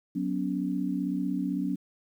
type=chord; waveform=sine; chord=F# suspended fourth; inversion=none; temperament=equal with one note detuned; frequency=185 / 246.9 / 282.8 Hz; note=F#3 / B3 / C#4; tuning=0 / 0 / +35 cents; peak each=-31 / -33 / -30 dBFS; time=0.15-1.76 s; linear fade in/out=10 ms; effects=10-bit